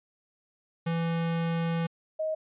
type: tone pair in turn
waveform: square / sine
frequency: 166.5 / 628.6 Hz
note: E3 / D#5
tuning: +18 / +18 cents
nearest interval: octave + major seventh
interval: 2300 cents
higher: second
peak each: -27 dBFS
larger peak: neither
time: 0.86-1.87 / 2.19-2.35 s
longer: first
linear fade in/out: 10 ms
effects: resampled to 8000 Hz